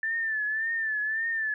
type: tone with vibrato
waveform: sine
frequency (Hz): 1766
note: A6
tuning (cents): +6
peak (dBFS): -26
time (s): 0.03-1.54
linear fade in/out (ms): 2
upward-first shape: triangle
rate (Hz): 1.8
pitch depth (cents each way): 78
effects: none